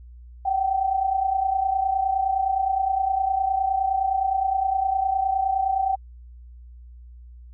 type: tone pair together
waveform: sine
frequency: 744 / 773.7 Hz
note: F#5 / G5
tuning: +9 / -23 cents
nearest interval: minor second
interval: 68 cents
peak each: -26 / -21 dBFS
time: 0.45-5.96 s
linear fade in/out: 10 ms
effects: added 60 Hz sine -41 dBFS peak until 7.53 s